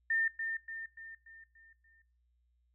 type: tone with echo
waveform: sine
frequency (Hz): 1808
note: A6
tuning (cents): +47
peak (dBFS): -28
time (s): 0.1-0.28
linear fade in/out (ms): 5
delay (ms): 290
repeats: 6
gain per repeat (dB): -6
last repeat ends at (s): 2.02
effects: noise-tail reverb RT60 0.5 s tail -22 dB re dry + added 60 Hz sine -70 dBFS peak until 2.74 s